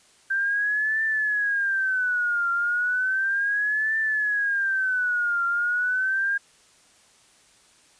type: tone with vibrato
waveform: sine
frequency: 1568 Hz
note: G6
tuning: in tune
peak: -21 dBFS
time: 0.3-6.38 s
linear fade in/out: 10 ms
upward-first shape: triangle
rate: 0.34 Hz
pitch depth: 220 cents each way
effects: white hiss -57 dBFS RMS until 7.99 s + resampled to 22050 Hz